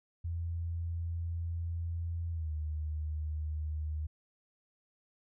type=tone with pitch glide; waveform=sine; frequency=84.3 to 76.86 Hz; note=E2 to D#2; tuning=+39 to -21 cents; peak=-33 dBFS; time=0.24-4.07 s; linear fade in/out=10 ms; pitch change=-160 cents; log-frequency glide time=2.31-2.52 s; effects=none